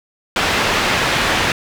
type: low-pass noise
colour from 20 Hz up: white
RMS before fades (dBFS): -17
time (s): 0.36-1.52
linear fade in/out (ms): 2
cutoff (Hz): 2700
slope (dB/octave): 12
effects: none